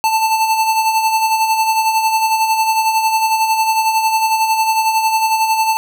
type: tone with tremolo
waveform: square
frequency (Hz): 884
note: A5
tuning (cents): +8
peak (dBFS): -11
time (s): 0.04-5.77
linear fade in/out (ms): 0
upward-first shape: sine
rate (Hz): 11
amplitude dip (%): 50
effects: none